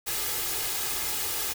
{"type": "noise with comb filter", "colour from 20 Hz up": "white", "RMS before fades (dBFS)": -30, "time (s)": [0.06, 1.54], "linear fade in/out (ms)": 20, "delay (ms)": 2.4, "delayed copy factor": 0.6, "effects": []}